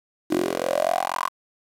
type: tone with high-pass filter sweep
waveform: 10% pulse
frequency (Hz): 44.08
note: F1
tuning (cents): +17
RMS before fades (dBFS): -24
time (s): 0.3-1.29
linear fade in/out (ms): 20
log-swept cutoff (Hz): 320 to 1100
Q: 7.9
effects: resampled to 32000 Hz + 7-bit